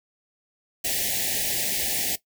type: band-stop noise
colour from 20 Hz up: white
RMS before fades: -26 dBFS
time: 0.84-2.16 s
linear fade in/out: 10 ms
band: 840 to 1700 Hz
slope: 96 dB/octave
effects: noise-tail reverb RT60 0.1 s tail -17 dB re dry